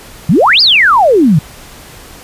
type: exponential two-way sweep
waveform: sine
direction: up then down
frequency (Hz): 138.59 to 5180 to 138.59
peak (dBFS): -4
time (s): 0.29-1.39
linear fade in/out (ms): 5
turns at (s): 0.61
effects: pink hiss -34 dBFS RMS until 2.23 s + resampled to 32000 Hz